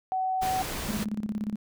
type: tone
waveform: sine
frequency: 752 Hz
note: F#5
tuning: 28 cents sharp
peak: -25 dBFS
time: 0.12-0.62 s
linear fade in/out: 0 ms
type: noise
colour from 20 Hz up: pink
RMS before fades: -34 dBFS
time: 0.41-1.05 s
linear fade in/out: 20 ms
type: tone with tremolo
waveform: sine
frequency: 211.8 Hz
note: G#3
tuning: 34 cents sharp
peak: -26 dBFS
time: 0.88-1.56 s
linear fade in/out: 10 ms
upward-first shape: square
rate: 17 Hz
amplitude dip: 75%
effects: none